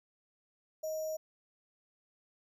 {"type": "tone with sample-and-hold", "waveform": "sine", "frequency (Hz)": 627, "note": "D#5", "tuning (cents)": 13, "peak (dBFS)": -34, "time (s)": [0.83, 1.17], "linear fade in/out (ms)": 10, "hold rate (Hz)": 6300, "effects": []}